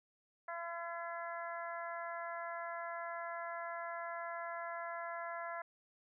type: harmonic tone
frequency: 339.1 Hz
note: E4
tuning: 49 cents sharp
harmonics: 2 / 3 / 4 / 5 / 6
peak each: -44 / -46 / -47 / -48 / -53 dBFS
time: 0.48-5.62 s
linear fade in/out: 5 ms
effects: none